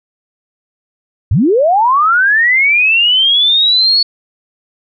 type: linear sweep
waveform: sine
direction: up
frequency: 71.5 to 4434 Hz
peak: -7 dBFS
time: 1.31-4.03 s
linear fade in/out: 5 ms
effects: none